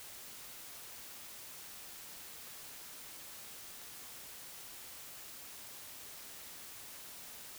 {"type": "silence", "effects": ["white hiss -50 dBFS RMS until 7.58 s"]}